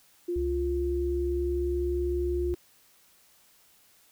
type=tone with pitch glide; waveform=sine; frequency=350.3 to 352.9 Hz; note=F4 to F4; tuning=+5 to +18 cents; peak=-27 dBFS; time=0.28-2.55 s; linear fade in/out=10 ms; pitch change=+13 cents; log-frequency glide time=1.2-1.98 s
type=tone; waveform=sine; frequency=68 Hz; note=C#2; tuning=33 cents flat; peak=-30 dBFS; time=0.36-2.54 s; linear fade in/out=0 ms
effects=white hiss -61 dBFS RMS until 4.11 s